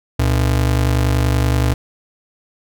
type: ring-modulated tone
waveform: square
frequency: 93.6 Hz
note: F#2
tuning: 20 cents sharp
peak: -11 dBFS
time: 0.19-1.74 s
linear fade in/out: 5 ms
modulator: 25.3 Hz
effects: none